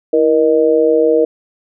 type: tone with amplitude modulation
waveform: sine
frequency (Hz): 472.1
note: A#4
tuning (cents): +22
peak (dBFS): -4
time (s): 0.13-1.25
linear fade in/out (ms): 5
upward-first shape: sine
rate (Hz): 146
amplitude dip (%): 100
effects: none